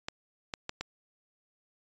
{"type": "clicks", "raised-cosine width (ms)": 0.2, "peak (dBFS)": -17, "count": 4, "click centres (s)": [0.085, 0.538, 0.694, 0.81], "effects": ["resampled to 16000 Hz"]}